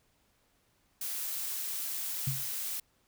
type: noise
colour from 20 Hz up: blue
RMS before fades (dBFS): -36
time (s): 1.01-2.8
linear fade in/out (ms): 5
type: tone with exponential decay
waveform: sine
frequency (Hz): 133.4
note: C3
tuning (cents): +34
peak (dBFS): -26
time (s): 2.27-2.5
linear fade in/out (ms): 5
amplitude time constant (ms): 49
effects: pink hiss -71 dBFS RMS until 3.07 s